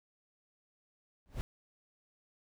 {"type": "noise with exponential growth", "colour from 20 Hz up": "brown", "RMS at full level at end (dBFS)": -31, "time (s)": [1.26, 1.41], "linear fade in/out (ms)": 0, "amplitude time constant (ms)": 32, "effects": []}